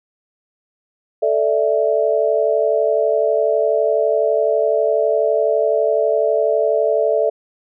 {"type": "chord", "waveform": "sine", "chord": "A suspended fourth", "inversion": "none", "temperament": "equal", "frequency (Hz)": [440, 587.3, 659.3], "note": ["A4", "D5", "E5"], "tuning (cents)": [0, 0, 0], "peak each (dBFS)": -18, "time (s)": [1.22, 7.3], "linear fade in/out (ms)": 10, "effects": []}